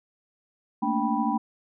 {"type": "tone cluster", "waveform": "sine", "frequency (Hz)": [220.3, 233.3, 288.8, 784, 982], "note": ["A3", "A#3", "D4", "G5", "B5"], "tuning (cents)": [2, 2, -29, 0, -10], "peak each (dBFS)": -29, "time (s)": [0.82, 1.38], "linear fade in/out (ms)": 10, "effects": []}